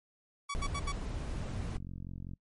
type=tone bursts; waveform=sawtooth; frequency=1135 Hz; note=C#6; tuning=41 cents sharp; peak=-31 dBFS; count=4; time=0.49-0.923 s; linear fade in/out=10 ms; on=55 ms; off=71 ms
type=noise; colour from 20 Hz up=brown; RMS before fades=-37 dBFS; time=0.55-1.77 s; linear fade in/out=0 ms
type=click train; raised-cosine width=5 ms; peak=-31 dBFS; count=45; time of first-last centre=1.36-2.336 s; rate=45.1 Hz
effects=noise-tail reverb RT60 0.1 s tail -23 dB re dry + MP3 48 kbps